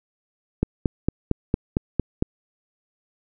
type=click train; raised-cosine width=3 ms; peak=-6 dBFS; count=8; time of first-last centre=0.63-2.225 s; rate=4.39 Hz; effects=none